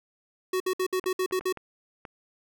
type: tone bursts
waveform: square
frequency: 371.6 Hz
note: F#4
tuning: 7 cents sharp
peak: -25 dBFS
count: 8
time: 0.53-1.526 s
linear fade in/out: 5 ms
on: 72 ms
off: 60 ms
type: clicks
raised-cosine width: 0.5 ms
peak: -25 dBFS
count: 5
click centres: 1.041 / 1.311 / 1.41 / 1.573 / 2.052 s
effects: none